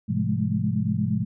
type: tone cluster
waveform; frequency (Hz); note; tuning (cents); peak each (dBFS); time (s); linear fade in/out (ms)
sine; 106.5 / 129.4 / 172.2 / 204.2 / 212.7; G#2 / C3 / F3 / G#3 / G#3; +44 / -19 / -24 / -29 / +42; -28; 0.08-1.25; 20
effects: none